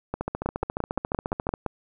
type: two click trains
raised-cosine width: 1 ms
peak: -14 / -12 dBFS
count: 21 / 8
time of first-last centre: 0.14-1.539 / 0.46-1.663 s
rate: 14.3 / 5.82 Hz
effects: none